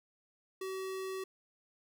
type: tone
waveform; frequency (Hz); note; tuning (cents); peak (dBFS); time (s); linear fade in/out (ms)
square; 380; F#4; +46; -38; 0.61-1.24; 5
effects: none